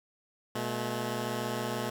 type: tone pair together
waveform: 10% pulse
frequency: 120.8 / 215.2 Hz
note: B2 / A3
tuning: -38 / -38 cents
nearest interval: minor seventh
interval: 1000 cents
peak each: -26 dBFS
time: 0.55-1.9 s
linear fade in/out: 5 ms
effects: none